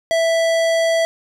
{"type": "tone with hard clipping", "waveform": "sine", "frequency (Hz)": 659.3, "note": "E5", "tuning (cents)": 0, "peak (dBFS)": -16, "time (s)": [0.11, 1.05], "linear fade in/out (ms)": 0, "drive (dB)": 18, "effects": []}